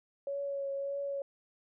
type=tone with vibrato; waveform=sine; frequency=557 Hz; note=C#5; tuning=8 cents sharp; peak=-33 dBFS; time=0.27-1.22 s; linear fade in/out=2 ms; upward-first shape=triangle; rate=1.7 Hz; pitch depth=20 cents each way; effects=none